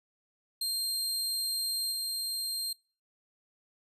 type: tone with level steps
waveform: sawtooth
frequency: 4186 Hz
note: C8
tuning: in tune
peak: -27 / -29 dBFS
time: 0.61-2.73 s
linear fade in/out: 5 ms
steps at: 1.91 s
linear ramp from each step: 20 ms
effects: noise-tail reverb RT60 0.4 s tail -26 dB re dry + resampled to 32000 Hz